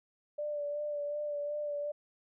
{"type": "tone with vibrato", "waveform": "sine", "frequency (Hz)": 587.3, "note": "D5", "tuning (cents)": 0, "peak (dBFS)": -33, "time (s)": [0.38, 1.92], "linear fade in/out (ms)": 10, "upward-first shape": "sine", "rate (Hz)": 2.7, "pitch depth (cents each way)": 25, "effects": []}